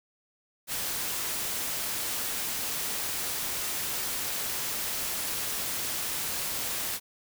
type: noise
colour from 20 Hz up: white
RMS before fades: -32 dBFS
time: 0.67-7 s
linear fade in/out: 50 ms
effects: none